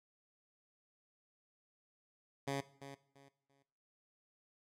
10% pulse tone with echo, 138.6 Hz, C#3, in tune, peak -28 dBFS, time 2.47-2.61 s, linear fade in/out 10 ms, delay 340 ms, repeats 3, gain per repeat -12 dB, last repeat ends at 3.63 s, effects noise-tail reverb RT60 0.6 s tail -17 dB re dry + low-pass 10000 Hz 12 dB/octave

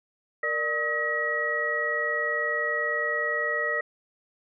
sine tone cluster, 465.7 / 595 / 1274 / 1911 Hz, A#4 / D5 / D#6 / A#6, -2 / +22 / +41 / +43 cents, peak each -34 / -32 / -33 / -26 dBFS, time 0.43-3.81 s, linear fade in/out 5 ms, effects none

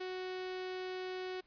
sawtooth tone with notch filter, 370 Hz, F#4, in tune, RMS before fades -41 dBFS, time 0-1.41 s, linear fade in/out 10 ms, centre 950 Hz, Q 1.9, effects pink hiss -71 dBFS RMS until 1.46 s + resampled to 11025 Hz

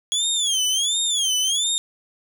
25% pulse tone with vibrato, 3322 Hz, G#7, in tune, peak -15 dBFS, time 0.12-1.78 s, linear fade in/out 0 ms, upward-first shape sine, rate 1.4 Hz, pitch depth 180 cents each way, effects none

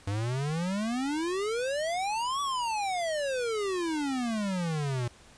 square exponential two-way sweep, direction up then down, 96.9 to 1153 to 117.5 Hz, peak -29 dBFS, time 0.07-5.08 s, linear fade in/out 5 ms, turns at 2.41 s, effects pink hiss -55 dBFS RMS until 5.37 s + resampled to 22050 Hz

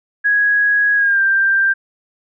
sine tone with pitch glide, 1661.2 to 1579.8 Hz, G#6 to G6, 0 to +13 cents, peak -11 dBFS, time 0.24-1.74 s, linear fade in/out 20 ms, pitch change -87 cents, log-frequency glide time 0.95-1.21 s, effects none

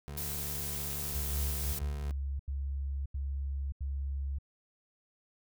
25% pulse tone, 72 Hz, D2, 34 cents flat, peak -36 dBFS, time 0.08-2.11 s, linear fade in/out 0 ms
blue noise, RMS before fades -38 dBFS, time 0.17-1.79 s, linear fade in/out 5 ms
sine tone bursts, 68.9 Hz, C#2, 10 cents flat, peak -32 dBFS, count 5, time 1.15-4.386 s, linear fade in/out 5 ms, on 580 ms, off 84 ms
effects none

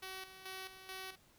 5% pulse tone with tremolo, 378.1 Hz, F#4, 38 cents sharp, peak -33 dBFS, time 0.02-1.16 s, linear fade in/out 10 ms, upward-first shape square, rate 2.3 Hz, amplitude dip 65%, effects pink hiss -67 dBFS RMS until 1.38 s

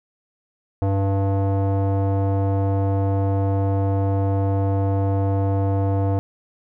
square tone with low-pass filter, 97.9 Hz, G2, 2 cents flat, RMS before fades -20 dBFS, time 0.82-6.19 s, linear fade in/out 0 ms, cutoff 710 Hz, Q 1.9, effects none

